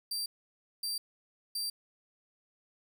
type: tone bursts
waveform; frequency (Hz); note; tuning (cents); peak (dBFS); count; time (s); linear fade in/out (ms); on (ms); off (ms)
sawtooth; 4699; D8; 0; -30; 3; 0.11-1.7; 5; 150; 570
effects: none

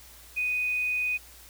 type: tone with quantisation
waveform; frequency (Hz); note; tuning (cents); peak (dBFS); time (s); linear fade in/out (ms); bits
sine; 2489; D#7; 0; -25; 0.36-1.18; 20; 9
effects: added 60 Hz sine -54 dBFS peak until 1.49 s + white hiss -51 dBFS RMS until 1.49 s

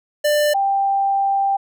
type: tone pair in turn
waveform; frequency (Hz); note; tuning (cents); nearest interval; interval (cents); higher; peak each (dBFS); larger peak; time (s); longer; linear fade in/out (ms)
square / sine; 594 / 788.5; D5 / G5; +20 / +10; perfect fourth; 490; second; -15; neither; 0.24-0.54 / 0.54-1.57; second; 10
effects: none

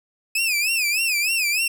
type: tone with vibrato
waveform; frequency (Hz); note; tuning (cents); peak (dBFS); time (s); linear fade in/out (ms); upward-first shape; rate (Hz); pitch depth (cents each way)
sawtooth; 2528; D#7; +27; -16; 0.35-1.68; 5; sine; 3.3; 150
effects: none

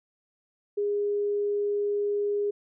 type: tone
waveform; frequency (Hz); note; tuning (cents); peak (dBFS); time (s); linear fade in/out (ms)
sine; 410; G#4; -22; -24; 0.77-2.51; 10
effects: none

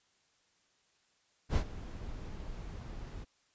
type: noise with ADSR envelope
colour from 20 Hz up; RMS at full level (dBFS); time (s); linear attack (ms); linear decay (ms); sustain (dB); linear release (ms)
brown; -26; 1.49-3.25; 70; 75; -17; 24
effects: white hiss -72 dBFS RMS until 3.54 s + resampled to 16000 Hz

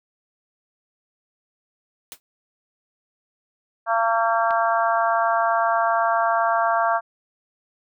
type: noise with exponential decay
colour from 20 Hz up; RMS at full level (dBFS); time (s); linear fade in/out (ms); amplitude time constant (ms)
white; -33; 2.12-2.2; 0; 16
type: harmonic tone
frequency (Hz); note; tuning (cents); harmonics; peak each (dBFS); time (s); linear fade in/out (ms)
227.8; A#3; -40; 3 / 4 / 5 / 6 / 7; -21 / -24 / -24 / -26 / -28; 3.86-7.01; 50
type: click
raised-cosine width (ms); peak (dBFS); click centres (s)
0.3; -21; 4.508
effects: none

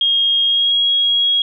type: tone with pitch glide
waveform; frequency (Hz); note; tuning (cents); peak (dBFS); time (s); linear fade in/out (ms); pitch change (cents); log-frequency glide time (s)
sine; 3252 to 3301; G#7 to G#7; -37 to -11; -12; 0.01-1.42; 2; +26; 0.45-0.76
effects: none

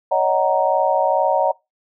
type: chord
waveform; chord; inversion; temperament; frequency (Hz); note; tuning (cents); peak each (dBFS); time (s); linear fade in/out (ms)
sine; D# minor seventh; third; just; 560 / 622.3 / 746.7 / 933.4; C#5 / D#5 / F#5 / A#5; +18 / 0 / +16 / +2; -20; 0.11-1.52; 10
effects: noise-tail reverb RT60 0.2 s tail -22 dB re dry

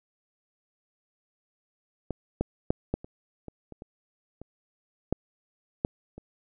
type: clicks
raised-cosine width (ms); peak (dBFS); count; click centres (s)
2; -17 / -12 / -9 / -13 / -28 / -26 / -29 / -28 / -28 / -11 / -11 / -29; 12; 2.107 / 2.41 / 2.705 / 2.94 / 3.045 / 3.483 / 3.723 / 3.821 / 4.416 / 5.126 / 5.849 / 6.18
effects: none

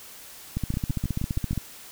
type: two click trains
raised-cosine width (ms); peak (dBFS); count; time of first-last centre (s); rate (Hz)
5; -16 / -14; 6 / 16; 0.74-1.531 / 0.57-1.577; 6.32 / 14.9
effects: white hiss -45 dBFS RMS until 1.91 s

